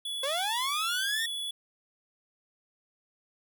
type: tone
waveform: square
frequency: 3411 Hz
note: G#7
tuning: 46 cents sharp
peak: -33 dBFS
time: 0.05-1.51 s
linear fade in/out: 5 ms
type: linear sweep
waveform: sawtooth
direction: up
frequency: 517 to 1864.7 Hz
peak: -26 dBFS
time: 0.23-1.26 s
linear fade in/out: 5 ms
effects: none